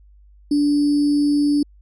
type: tone with sample-and-hold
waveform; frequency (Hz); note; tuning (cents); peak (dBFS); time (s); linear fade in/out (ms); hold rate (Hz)
sine; 291; D4; -16; -14; 0.51-1.63; 5; 4900
effects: added 50 Hz sine -46 dBFS peak until 1.81 s + low-pass 9000 Hz 12 dB/octave